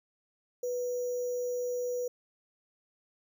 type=tone with sample-and-hold; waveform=sine; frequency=492.2 Hz; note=B4; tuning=6 cents flat; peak=-30 dBFS; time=0.63-2.08 s; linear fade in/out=5 ms; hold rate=6300 Hz; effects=none